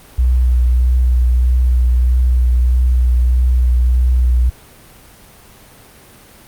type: tone with vibrato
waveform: sine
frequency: 61.74 Hz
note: B1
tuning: in tune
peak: -9 dBFS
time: 0.18-4.5 s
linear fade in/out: 10 ms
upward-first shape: triangle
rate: 1.6 Hz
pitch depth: 23 cents each way
effects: pink hiss -42 dBFS RMS until 6.47 s + Opus 32 kbps